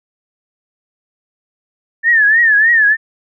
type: tone with vibrato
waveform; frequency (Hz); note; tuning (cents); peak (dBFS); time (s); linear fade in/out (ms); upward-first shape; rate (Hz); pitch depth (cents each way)
sine; 1775; A6; +15; -7; 2.03-2.97; 50; triangle; 3.3; 140
effects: none

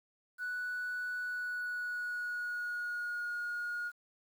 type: tone with pitch glide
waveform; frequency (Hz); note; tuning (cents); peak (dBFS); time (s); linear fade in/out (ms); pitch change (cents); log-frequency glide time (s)
sine; 1479 to 1436.1; F#6 to F6; -1 to +48; -33; 0.38-3.92; 50; -51; 1.19-3.33
effects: tanh soft clip ceiling -33 dBFS + 10-bit

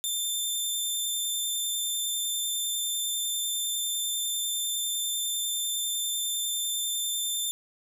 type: tone with vibrato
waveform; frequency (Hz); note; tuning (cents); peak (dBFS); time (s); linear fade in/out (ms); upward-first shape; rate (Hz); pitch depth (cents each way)
15% pulse; 3567; A7; +23; -21; 0.04-7.51; 0; triangle; 10; 12
effects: none

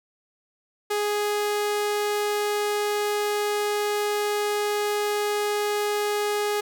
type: tone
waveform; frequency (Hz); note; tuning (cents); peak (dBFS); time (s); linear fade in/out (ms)
sawtooth; 415.3; G#4; 0; -19; 0.9-6.61; 10
effects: none

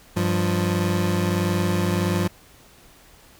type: tone pair together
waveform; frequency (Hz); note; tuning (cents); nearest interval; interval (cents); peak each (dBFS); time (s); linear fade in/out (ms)
25% pulse; 98.5 / 175.5; G2 / F3; +9 / +9; minor seventh; 1000; -19; 0.16-2.28; 10
effects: pink hiss -51 dBFS RMS until 3.39 s

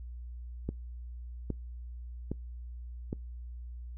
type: click train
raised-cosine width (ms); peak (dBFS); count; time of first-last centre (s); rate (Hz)
3; -20; 4; 0.69-3.129; 1.23
effects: noise-tail reverb RT60 0.2 s tail -26 dB re dry + added 60 Hz sine -40 dBFS peak until 3.97 s

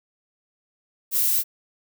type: noise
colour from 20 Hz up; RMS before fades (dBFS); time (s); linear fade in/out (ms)
violet; -21; 1.11-1.44; 50
effects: none

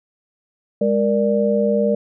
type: tone cluster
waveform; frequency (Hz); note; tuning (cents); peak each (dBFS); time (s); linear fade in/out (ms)
sine; 206.4 / 467.4 / 589; G#3 / A#4 / D5; -10 / +5 / +5; -19; 0.81-1.95; 5
effects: none

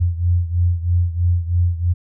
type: beating tone pair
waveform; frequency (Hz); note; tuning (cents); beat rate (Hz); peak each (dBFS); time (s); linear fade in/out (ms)
sine; 86.5 / 89.6; F2 / F2; -16 / +45; 3.1; -16 / -20; 0-1.94; 20
effects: none

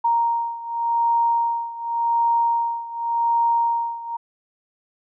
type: beating tone pair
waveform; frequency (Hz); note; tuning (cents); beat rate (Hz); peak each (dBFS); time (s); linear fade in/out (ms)
sine; 932.3 / 933.18; A#5 / A#5; 0 / +2; 0.88; -20 / -23; 0.04-4.17; 10
effects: none

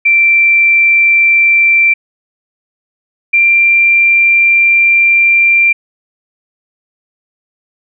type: tone pair in turn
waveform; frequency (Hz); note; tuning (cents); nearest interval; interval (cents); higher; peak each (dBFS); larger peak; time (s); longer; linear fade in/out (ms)
sine; 2349 / 2369; D7 / D7; 0 / +14; unison; 14; second; -5; neither; 0.05-1.94 / 3.33-5.73; second; 10
effects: none

